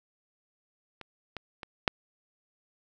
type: clicks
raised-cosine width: 0.3 ms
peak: -26 / -21 / -23 / -6 dBFS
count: 4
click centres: 1.013 / 1.367 / 1.632 / 1.878 s
effects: none